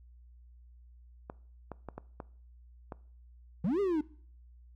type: clicks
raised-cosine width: 1 ms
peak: -26 dBFS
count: 6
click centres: 1.299 / 1.717 / 1.887 / 1.98 / 2.202 / 2.922 s
type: linear two-way sweep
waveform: triangle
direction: up then down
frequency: 146.83 to 415.3 to 289.4 Hz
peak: -25 dBFS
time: 3.64-4.01 s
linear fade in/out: 5 ms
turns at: 3.8 s
effects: noise-tail reverb RT60 0.5 s tail -21 dB re dry + added 60 Hz sine -53 dBFS peak until 4.75 s